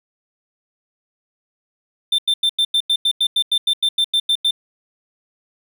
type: tone bursts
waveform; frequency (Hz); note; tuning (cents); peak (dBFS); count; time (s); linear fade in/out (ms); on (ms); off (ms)
triangle; 3569; A7; +24; -12; 16; 2.12-4.509; 5; 64; 91
effects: none